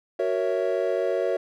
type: chord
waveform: triangle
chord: F# dominant seventh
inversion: none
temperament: equal with one note detuned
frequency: 371.3 / 466.2 / 554.4 / 659.3 Hz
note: F#4 / A#4 / C#5 / E5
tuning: +6 / 0 / 0 / 0 cents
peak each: -26 / -26 / -25 / -27 dBFS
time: 0.19-1.37 s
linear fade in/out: 5 ms
effects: none